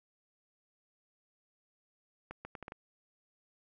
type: accelerating click train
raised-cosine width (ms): 0.5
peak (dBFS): -28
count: 6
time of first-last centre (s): 2.31-2.721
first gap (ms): 140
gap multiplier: 0.73
effects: none